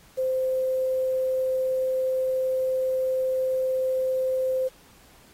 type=tone with quantisation; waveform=sine; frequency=519 Hz; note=C5; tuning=14 cents flat; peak=-22 dBFS; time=0.17-4.69 s; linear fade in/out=20 ms; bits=8; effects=pink hiss -55 dBFS RMS until 5.33 s + AAC 48 kbps